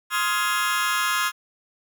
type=chord; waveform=sawtooth; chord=F minor seventh; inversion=second; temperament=just; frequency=1047.7 / 1257.2 / 1396.9 / 1676.3 Hz; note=C6 / Eb6 / F6 / Ab6; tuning=+2 / +18 / 0 / +16 cents; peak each=-23 dBFS; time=0.1-1.32 s; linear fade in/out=50 ms; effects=none